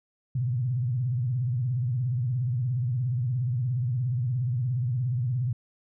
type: tone with vibrato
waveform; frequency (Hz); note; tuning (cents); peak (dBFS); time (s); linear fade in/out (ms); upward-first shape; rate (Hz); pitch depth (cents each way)
sine; 123.7; B2; +3; -24; 0.35-5.53; 5; sine; 17; 160
effects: none